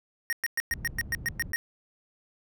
square tone bursts, 1864.7 Hz, A#6, in tune, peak -26 dBFS, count 10, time 0.3-1.56 s, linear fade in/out 0 ms, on 27 ms, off 110 ms
white low-pass noise, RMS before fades -41 dBFS, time 0.71-1.52 s, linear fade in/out 0 ms, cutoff 110 Hz, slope 12 dB/octave
effects none

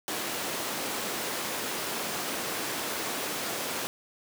pink high-pass noise, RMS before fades -33 dBFS, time 0.08-3.87 s, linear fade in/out 0 ms, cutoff 280 Hz, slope 12 dB/octave, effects none

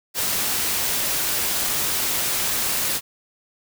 white noise, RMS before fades -23 dBFS, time 0.14-3.01 s, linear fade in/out 50 ms, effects none

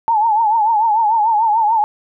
sine tone with vibrato, 878 Hz, A5, 4 cents flat, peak -11 dBFS, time 0.08-1.84 s, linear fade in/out 0 ms, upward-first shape triangle, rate 6.8 Hz, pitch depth 120 cents each way, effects none

